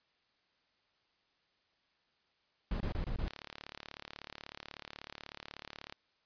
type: noise bursts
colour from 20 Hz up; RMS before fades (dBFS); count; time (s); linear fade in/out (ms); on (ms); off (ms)
brown; -35; 5; 2.71-3.28; 2; 94; 25
type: click train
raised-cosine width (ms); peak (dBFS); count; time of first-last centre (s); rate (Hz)
0.2; -26; 97; 3.28-5.925; 36.3
effects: white hiss -75 dBFS RMS until 6.25 s + resampled to 11025 Hz